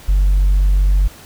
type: tone with tanh clipping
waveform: triangle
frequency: 47.6 Hz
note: F#1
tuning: 50 cents sharp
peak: -10 dBFS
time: 0.08-1.08 s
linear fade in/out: 10 ms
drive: 6 dB
effects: pink hiss -40 dBFS RMS until 1.25 s